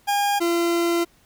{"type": "tone pair in turn", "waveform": "40% pulse", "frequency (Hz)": [812, 341.4], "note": ["G#5", "F4"], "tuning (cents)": [-39, -39], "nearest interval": "octave + minor third", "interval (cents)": 1500, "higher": "first", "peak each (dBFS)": -18, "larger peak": "neither", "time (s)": [[0.07, 0.4], [0.4, 1.05]], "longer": "second", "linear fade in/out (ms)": 20, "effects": ["pink hiss -58 dBFS RMS until 1.25 s"]}